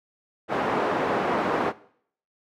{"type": "band-pass noise", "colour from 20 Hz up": "pink", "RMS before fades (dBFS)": -25, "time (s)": [0.48, 1.73], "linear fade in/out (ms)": 50, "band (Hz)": [330, 1200], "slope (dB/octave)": 12, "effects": ["noise-tail reverb RT60 0.6 s tail -19 dB re dry"]}